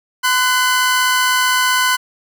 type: tone pair together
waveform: sawtooth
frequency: 1021 / 1493.7 Hz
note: C6 / F#6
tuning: -43 / +16 cents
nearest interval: perfect fifth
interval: 659 cents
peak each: -12 dBFS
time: 0.23-1.97 s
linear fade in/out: 20 ms
effects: none